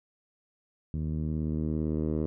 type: tone with low-pass filter sweep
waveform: 10% pulse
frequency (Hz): 77.7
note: D#2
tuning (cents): -2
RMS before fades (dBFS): -30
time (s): 0.94-2.26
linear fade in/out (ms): 0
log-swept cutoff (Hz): 160 to 450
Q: 1.1
effects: none